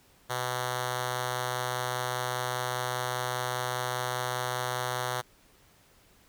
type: tone with notch filter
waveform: 5% pulse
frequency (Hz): 125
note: B2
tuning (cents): +21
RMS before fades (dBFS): -32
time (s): 0.29-5.22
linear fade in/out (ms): 20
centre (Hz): 270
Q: 0.89
effects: pink hiss -61 dBFS RMS until 6.28 s